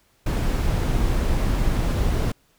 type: noise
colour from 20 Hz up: brown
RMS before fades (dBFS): -21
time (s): 0.26-2.32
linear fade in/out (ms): 5
effects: pink hiss -62 dBFS RMS until 2.58 s